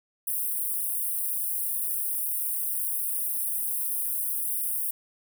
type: high-pass noise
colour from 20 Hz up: white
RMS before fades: -29 dBFS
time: 0.27-4.91 s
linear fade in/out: 5 ms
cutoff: 8900 Hz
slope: 96 dB/octave
effects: none